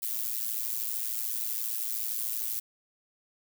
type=noise with amplitude modulation; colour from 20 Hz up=violet; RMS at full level=-29 dBFS; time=0.02-2.6 s; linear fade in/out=10 ms; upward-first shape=sine; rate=113 Hz; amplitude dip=80%; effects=none